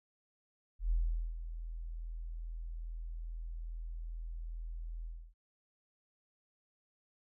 sine tone with ADSR envelope, 41.2 Hz, E1, in tune, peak -27 dBFS, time 0.79-5.34 s, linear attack 120 ms, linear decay 430 ms, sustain -12 dB, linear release 290 ms, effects none

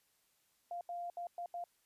sine tone bursts at uneven times, 697 Hz, F5, 4 cents flat, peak -39 dBFS, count 5, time 0.71-0.81 / 0.89-1.1 / 1.17-1.27 / 1.38-1.46 / 1.54-1.64 s, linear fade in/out 2 ms, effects white hiss -75 dBFS RMS until 1.85 s + resampled to 32000 Hz

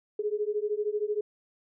sine beating tone pair, 413 / 426 Hz, G#4 / G#4, -10 / +44 cents, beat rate 13 Hz, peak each -30 dBFS, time 0.19-1.21 s, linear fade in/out 5 ms, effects none

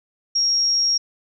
sine tone, 5588 Hz, F8, in tune, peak -16 dBFS, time 0.35-0.98 s, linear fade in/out 10 ms, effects none

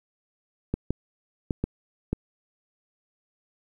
clicks, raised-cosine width 3 ms, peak -12 dBFS, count 5, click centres 0.74 / 0.906 / 1.508 / 1.64 / 2.13 s, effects 9-bit

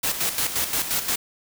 white noise with tremolo, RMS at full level -23 dBFS, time 0.03-1.16 s, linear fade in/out 10 ms, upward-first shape square, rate 5.7 Hz, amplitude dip 60%, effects none

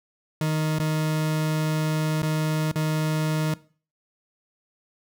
40% pulse tone with dropouts, 155.56 Hz, D#3, in tune, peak -21 dBFS, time 0.41-3.54 s, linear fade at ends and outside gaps 2 ms, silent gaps 0.786-0.798 / 2.22-2.23 / 2.715-2.757 s, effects noise-tail reverb RT60 0.4 s tail -19 dB re dry

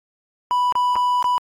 triangle tone with dropouts, 987.8 Hz, B5, in tune, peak -14 dBFS, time 0.51-1.38 s, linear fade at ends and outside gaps 0 ms, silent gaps 0.723-0.754 / 0.956-0.963 / 1.226-1.243 s, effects AAC 64 kbps

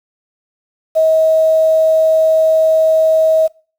sine tone with quantisation, 638 Hz, D#5, 43 cents sharp, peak -8 dBFS, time 0.95-3.48 s, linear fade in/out 20 ms, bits 6, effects noise-tail reverb RT60 0.4 s tail -24 dB re dry

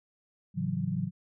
sine chord, F# minor seventh, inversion first, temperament equal with one note detuned, 108.74 / 138.59 / 164.81 / 185 Hz, A2 / C#3 / E3 / F#3, -20 / 0 / 0 / 0 cents, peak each -37 / -35 / -33 / -32 dBFS, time 0.54-1.11 s, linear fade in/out 50 ms, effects none

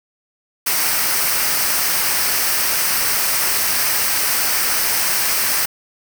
white noise with comb filter, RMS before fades -18 dBFS, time 0.66-5.66 s, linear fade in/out 10 ms, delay 0.28 ms, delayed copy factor -0.5, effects none

